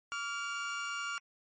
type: tone pair together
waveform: 30% pulse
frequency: 1147.8 / 1396.9 Hz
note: D6 / F6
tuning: -40 / 0 cents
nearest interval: minor third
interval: 340 cents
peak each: -38 / -34 dBFS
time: 0.12-1.18 s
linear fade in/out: 0 ms
effects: MP3 32 kbps